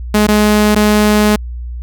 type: tone with dropouts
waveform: sawtooth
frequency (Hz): 210.6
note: G#3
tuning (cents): +24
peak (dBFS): -4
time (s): 0.14-1.36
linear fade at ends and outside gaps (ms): 5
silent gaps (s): 0.269-0.284 / 0.749-0.759
effects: added 60 Hz sine -21 dBFS peak until 1.82 s